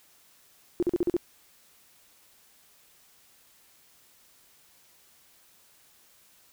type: tone bursts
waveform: sine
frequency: 349.2 Hz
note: F4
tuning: in tune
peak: -21 dBFS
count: 6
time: 0.8-1.166 s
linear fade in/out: 0 ms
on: 26 ms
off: 42 ms
effects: white hiss -60 dBFS RMS until 6.52 s